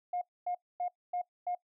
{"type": "tone bursts", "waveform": "sine", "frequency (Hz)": 714, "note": "F5", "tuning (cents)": 38, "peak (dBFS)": -30, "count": 5, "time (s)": [0.13, 1.55], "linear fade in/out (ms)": 5, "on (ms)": 84, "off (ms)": 250, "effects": ["noise-tail reverb RT60 0.1 s tail -21 dB re dry", "tanh soft clip ceiling -26 dBFS"]}